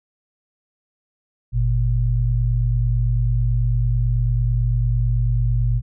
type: tone pair together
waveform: sine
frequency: 49.75 / 118.8 Hz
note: G1 / A#2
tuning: +26 / +33 cents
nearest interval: octave + minor third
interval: 1507 cents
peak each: -19 / -18 dBFS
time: 1.52-5.82 s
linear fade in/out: 50 ms
effects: none